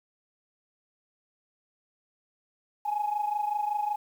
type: tone pair together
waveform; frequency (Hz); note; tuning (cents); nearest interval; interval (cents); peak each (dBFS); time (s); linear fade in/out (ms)
sine; 830 / 855.3; G#5 / A5; -1 / -49; minor second; 52; -27 / -31; 2.85-3.96; 10
effects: tanh soft clip ceiling -20 dBFS + 9-bit